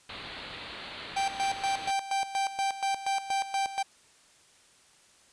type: low-pass noise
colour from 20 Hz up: white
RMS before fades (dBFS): -42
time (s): 0.09-1.91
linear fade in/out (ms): 5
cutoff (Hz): 4400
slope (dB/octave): 96
type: tone with tremolo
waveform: 45% pulse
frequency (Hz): 784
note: G5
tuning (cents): 0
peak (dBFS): -26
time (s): 1.16-3.83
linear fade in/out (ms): 10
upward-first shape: square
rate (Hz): 4.2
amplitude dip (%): 75
effects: white hiss -60 dBFS RMS until 5.32 s + resampled to 22050 Hz